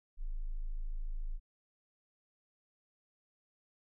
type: tone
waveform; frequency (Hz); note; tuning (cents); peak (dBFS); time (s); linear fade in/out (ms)
sine; 26.86; A0; -41; -34; 0.17-1.4; 50
effects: none